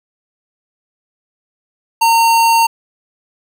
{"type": "tone", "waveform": "square", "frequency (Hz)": 916, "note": "A#5", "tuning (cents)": -31, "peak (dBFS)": -9, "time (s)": [2.01, 2.67], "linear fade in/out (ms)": 10, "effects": []}